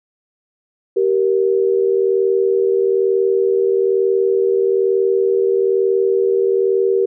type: tone pair together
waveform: sine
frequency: 388 / 469.1 Hz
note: G4 / A#4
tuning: -18 / +11 cents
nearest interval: minor third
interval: 329 cents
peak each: -14 / -17 dBFS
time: 0.96-7.06 s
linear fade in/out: 10 ms
effects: none